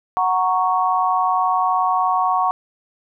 sine chord, F# major, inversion none, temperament equal, 740 / 932.3 / 1108.7 Hz, F#5 / A#5 / C#6, 0 / 0 / 0 cents, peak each -19 / -22 / -19 dBFS, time 0.17-2.51 s, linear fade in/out 0 ms, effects none

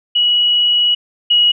sine tone pair in turn, 2921 / 2906 Hz, F#7 / F#7, -23 / -32 cents, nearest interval unison, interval 9 cents, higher first, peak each -10 / -8 dBFS, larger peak second, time 0.15-0.95 / 1.3-1.52 s, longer first, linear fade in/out 10 ms, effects none

